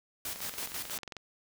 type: noise with tremolo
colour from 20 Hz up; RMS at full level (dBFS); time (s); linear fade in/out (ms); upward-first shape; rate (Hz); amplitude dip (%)
white; -37; 0.25-0.98; 2; square; 6.1; 60
type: click train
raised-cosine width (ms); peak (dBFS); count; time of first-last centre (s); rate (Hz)
0.2; -24; 19; 0.36-1.167; 22.3
effects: none